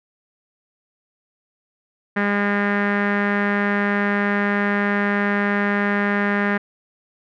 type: tone with low-pass filter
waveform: sawtooth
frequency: 203.2 Hz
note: G#3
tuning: 38 cents flat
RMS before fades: -20 dBFS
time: 2.16-6.58 s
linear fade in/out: 10 ms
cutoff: 1800 Hz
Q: 4.8
effects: none